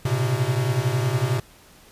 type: tone cluster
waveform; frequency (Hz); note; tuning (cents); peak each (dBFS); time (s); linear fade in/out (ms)
square; 109.4 / 122.9 / 133.8; A2 / B2 / C3; -9 / -8 / +39; -29 / -24 / -25; 0.05-1.4; 5
effects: pink hiss -51 dBFS RMS until 1.91 s + resampled to 32000 Hz